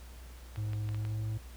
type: clicks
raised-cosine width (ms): 0.3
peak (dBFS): -31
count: 5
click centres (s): 0.56 / 0.733 / 0.89 / 0.946 / 1.051
type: tone with pitch glide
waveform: triangle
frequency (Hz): 106.1 to 108.77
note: G#2 to A2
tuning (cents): +38 to -19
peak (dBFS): -30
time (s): 0.57-1.38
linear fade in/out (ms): 10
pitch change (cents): +43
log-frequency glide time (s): 0.91-1.26
effects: added 61 Hz sine -46 dBFS peak until 1.56 s + pink hiss -56 dBFS RMS until 1.56 s